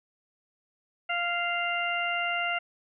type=harmonic tone; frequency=696 Hz; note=F5; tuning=6 cents flat; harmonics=1 / 2 / 3 / 4; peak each=-32 / -32 / -32 / -32 dBFS; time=1.09-2.59 s; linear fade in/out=10 ms; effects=none